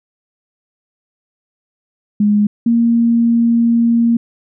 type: tone pair in turn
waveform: sine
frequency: 207.7 / 233.1 Hz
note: G#3 / A#3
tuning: 0 / 0 cents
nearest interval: major second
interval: 200 cents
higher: second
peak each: -9 dBFS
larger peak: neither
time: 2.2-2.47 / 2.66-4.17 s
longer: second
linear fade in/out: 5 ms
effects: none